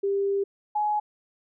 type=tone pair in turn; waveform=sine; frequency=396.9 / 841 Hz; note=G4 / G#5; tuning=+22 / +22 cents; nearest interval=octave + minor second; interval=1300 cents; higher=second; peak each=-22 / -22 dBFS; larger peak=neither; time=0.03-0.44 / 0.75-1 s; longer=first; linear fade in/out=10 ms; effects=none